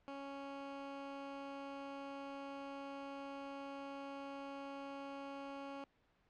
15% pulse tone, 277.2 Hz, C#4, in tune, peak -39 dBFS, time 0.08-5.84 s, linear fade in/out 0 ms, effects pink hiss -75 dBFS RMS until 6.29 s + low-pass 3000 Hz 12 dB/octave

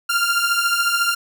sawtooth beating tone pair, 1383 / 1397 Hz, F6 / F6, -17 / 0 cents, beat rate 14 Hz, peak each -18 / -15 dBFS, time 0.09-1.15 s, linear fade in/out 10 ms, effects none

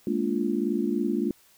sine chord, Bb dominant seventh, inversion third, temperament just, 209.8 / 233.1 / 291.4 / 349.6 Hz, Ab3 / Bb3 / D4 / F4, +18 / 0 / -13 / +2 cents, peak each -29 dBFS, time 0.07-1.31 s, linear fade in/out 2 ms, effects white hiss -59 dBFS RMS until 1.57 s

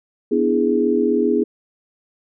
sine chord, E dominant seventh, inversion second, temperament equal, 246.9 / 293.7 / 329.6 / 415.3 Hz, B3 / D4 / E4 / G#4, 0 / 0 / 0 / 0 cents, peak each -20 / -23 / -21 / -18 dBFS, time 0.31-1.44 s, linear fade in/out 10 ms, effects none

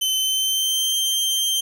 sawtooth tone with pitch glide, 3065 to 3148 Hz, G7 to G7, -40 to +7 cents, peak -16 dBFS, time 0.01-1.61 s, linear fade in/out 10 ms, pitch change +47 cents, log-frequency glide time 0.17-0.96 s, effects none

